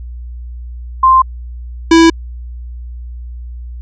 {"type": "tone pair in turn", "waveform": ["sine", "square"], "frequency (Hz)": [1046.5, 329.6], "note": ["C6", "E4"], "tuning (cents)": [0, 0], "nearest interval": "octave + minor sixth", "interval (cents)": 2000, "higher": "first", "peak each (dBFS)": -4, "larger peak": "neither", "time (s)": [[1.03, 1.22], [1.91, 2.1]], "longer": "neither", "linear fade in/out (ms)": 5, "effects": ["added 60 Hz sine -24 dBFS peak until 3.81 s", "resampled to 16000 Hz"]}